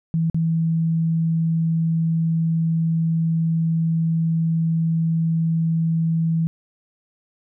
sine tone with dropouts, 163.5 Hz, E3, 14 cents flat, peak -17 dBFS, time 0.14-6.47 s, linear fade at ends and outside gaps 0 ms, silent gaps 0.299-0.345 s, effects none

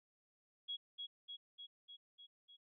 sine tone with echo, 3322 Hz, G#7, in tune, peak -40 dBFS, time 0.68-0.77 s, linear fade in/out 20 ms, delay 300 ms, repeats 6, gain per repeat -3 dB, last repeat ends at 2.57 s, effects none

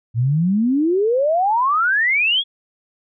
sine exponential sweep, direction up, 111 to 3419 Hz, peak -14 dBFS, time 0.14-2.44 s, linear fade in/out 50 ms, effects none

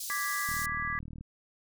pink high-pass noise, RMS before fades -38 dBFS, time 0-0.66 s, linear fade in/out 5 ms, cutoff 4700 Hz, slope 24 dB/octave
sine chord, G# diminished, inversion second, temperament equal, 1174.7 / 1661.2 / 1975.5 Hz, D6 / G#6 / B6, 0 / 0 / 0 cents, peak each -35 dBFS, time 0.1-0.99 s, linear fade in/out 0 ms
click train, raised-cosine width 5 ms, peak -31 dBFS, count 29, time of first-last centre 0.49-1.21 s, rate 38.9 Hz
effects none

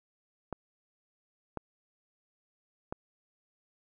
clicks, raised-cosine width 1 ms, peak -21 dBFS, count 3, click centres 0.527 / 1.573 / 2.925 s, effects none

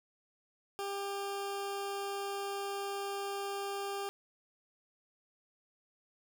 20% pulse tone, 398.2 Hz, G4, 27 cents sharp, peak -31 dBFS, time 0.79-4.09 s, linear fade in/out 0 ms, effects none

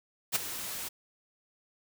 white noise with ADSR envelope, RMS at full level -25 dBFS, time 0.32-0.89 s, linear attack 37 ms, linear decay 13 ms, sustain -13 dB, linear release 13 ms, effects none

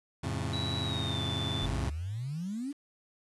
sawtooth chord, F augmented, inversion none, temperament just, 87.31 / 109.13 / 136.42 Hz, F2 / A2 / C#3, 0 / -14 / -27 cents, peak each -32 dBFS, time 0.23-1.9 s, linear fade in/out 10 ms
sine tone with pitch glide, 3912 to 3526 Hz, B7 to A7, -17 to +3 cents, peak -35 dBFS, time 0.53-1.66 s, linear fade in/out 5 ms, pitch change -180 cents, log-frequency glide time 0.8-1.21 s
sine exponential sweep, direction up, 43.65 to 296.9 Hz, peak -33 dBFS, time 1.61-2.73 s, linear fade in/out 20 ms
effects resampled to 24000 Hz + 9-bit

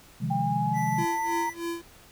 sine chord, F minor seventh, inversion second, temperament equal, 130.81 / 155.56 / 174.61 / 207.7 Hz, C3 / Eb3 / F3 / Ab3, 0 / 0 / 0 / 0 cents, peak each -31 / -31 / -33 / -33 dBFS, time 0.2-1.05 s, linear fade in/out 20 ms
sine linear sweep, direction up, 794 to 932.3 Hz, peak -26 dBFS, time 0.3-1.5 s, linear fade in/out 10 ms
square tone, 1978 Hz, B6, 2 cents sharp, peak -36 dBFS, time 0.73-1.55 s, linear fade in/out 50 ms
square tone with tremolo, 338.6 Hz, E4, 46 cents sharp, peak -29 dBFS, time 0.98-1.82 s, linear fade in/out 5 ms, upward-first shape sine, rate 3.2 Hz, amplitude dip 90%
effects pink hiss -53 dBFS RMS until 2.11 s

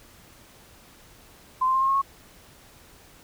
sine tone with pitch steps, 1033 / 1045.6 / 1058.4 / 1071.3 / 1084.4 / 1097.6 Hz, C6 / C6 / C6 / C6 / C#6 / C#6, -22 / -1 / +20 / +41 / -38 / -17 cents, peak -19 dBFS, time 1.61-2.018 s, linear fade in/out 10 ms, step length 68 ms, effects pink hiss -52 dBFS RMS until 3.23 s

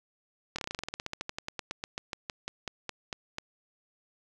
slowing click train, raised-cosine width 0.2 ms, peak -17 dBFS, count 29, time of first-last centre 0.56-3.384 s, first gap 25 ms, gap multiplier 1.09, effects none

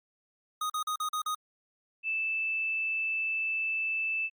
square tone bursts, 1244.5 Hz, D#6, in tune, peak -30 dBFS, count 6, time 0.61-1.349 s, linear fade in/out 5 ms, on 89 ms, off 41 ms
sine tone, 2637 Hz, E7, in tune, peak -28 dBFS, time 2.03-4.3 s, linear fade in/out 50 ms
effects Opus 48 kbps

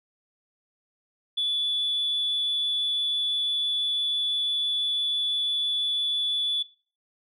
sine tone, 3451 Hz, A7, 34 cents flat, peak -22 dBFS, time 1.37-6.63 s, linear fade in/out 10 ms, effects noise-tail reverb RT60 0.4 s tail -18 dB re dry + tanh soft clip ceiling -19 dBFS

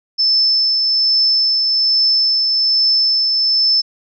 sine tone with tremolo, 5270 Hz, E8, 1 cent flat, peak -10 dBFS, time 0.18-3.82 s, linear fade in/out 20 ms, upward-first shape triangle, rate 1.2 Hz, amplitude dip 30%, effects none

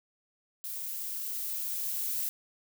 violet noise with level ramp, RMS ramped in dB -38 to -32 dBFS, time 0.64-2.29 s, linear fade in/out 0 ms, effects none

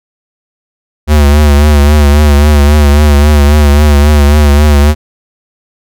square tone with vibrato, 73.42 Hz, D2, in tune, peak -3 dBFS, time 1.07-4.95 s, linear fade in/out 50 ms, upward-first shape triangle, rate 3.7 Hz, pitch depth 65 cents each way, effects none

